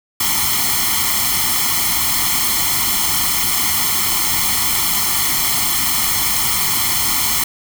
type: noise with comb filter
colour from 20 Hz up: white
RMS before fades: -17 dBFS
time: 0.2-7.44 s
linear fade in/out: 5 ms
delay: 0.94 ms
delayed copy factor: +0.85
effects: none